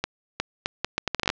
accelerating click train, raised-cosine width 0.2 ms, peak -6 dBFS, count 13, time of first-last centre 0.04-1.301 s, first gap 360 ms, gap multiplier 0.72, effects low-pass 5000 Hz 12 dB/octave

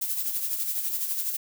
violet noise with tremolo, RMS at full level -27 dBFS, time 0.01-1.37 s, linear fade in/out 10 ms, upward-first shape sine, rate 12 Hz, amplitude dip 50%, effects none

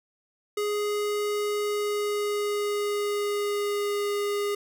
square tone with pitch glide, 415.3 to 408.9 Hz, G#4 to G#4, 0 to -27 cents, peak -26 dBFS, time 0.57-4.55 s, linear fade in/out 5 ms, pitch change -27 cents, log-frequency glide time 1.63-4.12 s, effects none

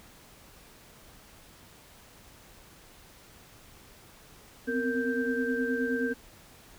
sine tone cluster, 251.9 / 261.4 / 463.2 / 1570 Hz, B3 / C4 / A#4 / G6, +34 / -1 / -11 / +2 cents, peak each -31 / -34 / -31 / -33 dBFS, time 4.67-6.14 s, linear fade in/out 20 ms, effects pink hiss -54 dBFS RMS until 6.78 s

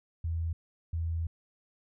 sine tone bursts at uneven times, 82.6 Hz, E2, 4 cents sharp, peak -29 dBFS, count 2, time 0.24-0.53 / 0.93-1.27 s, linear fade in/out 5 ms, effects none

